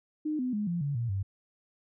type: tone with pitch steps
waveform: sine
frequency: 305.7 / 252.6 / 208.8 / 172.56 / 142.61 / 117.86 / 97.41 Hz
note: D#4 / B3 / G#3 / F3 / C#3 / A#2 / G2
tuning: -30 / +39 / +10 / -20 / +49 / +19 / -10 cents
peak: -28 dBFS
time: 0.25-1.23 s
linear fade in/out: 10 ms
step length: 140 ms
effects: none